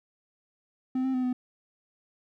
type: tone with pitch steps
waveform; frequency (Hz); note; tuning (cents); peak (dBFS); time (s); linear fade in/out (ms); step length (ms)
triangle; 258 / 263 / 254.4 / 251.2; C4 / C4 / C4 / B3; -24 / +9 / -48 / +30; -23; 0.95-1.33; 5; 95
effects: none